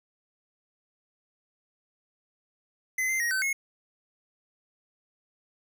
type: tone with pitch steps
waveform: square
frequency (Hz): 2040 / 2080 / 1884 / 1532 / 2172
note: C7 / C7 / A#6 / G6 / C#7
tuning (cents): -44 / -11 / +18 / -40 / -36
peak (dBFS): -26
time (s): 2.98-3.53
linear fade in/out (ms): 5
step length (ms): 110
effects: none